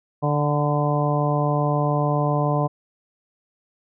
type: harmonic tone with a mistuned harmonic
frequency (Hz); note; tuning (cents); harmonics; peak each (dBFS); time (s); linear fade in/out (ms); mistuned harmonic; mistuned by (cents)
147.2; D3; +4; 1 / 2 / 3 / 4 / 5 / 6 / 7; -21 / -28 / -29 / -26 / -27 / -33 / -28; 0.22-2.68; 20; 7; -19
effects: none